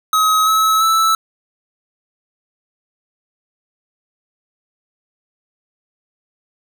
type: tone with pitch steps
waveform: square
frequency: 1272 / 1293.5 / 1315.3 Hz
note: D#6 / E6 / E6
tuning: +38 / -33 / -4 cents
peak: -12 dBFS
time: 0.13-1.15 s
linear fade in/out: 2 ms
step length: 340 ms
effects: none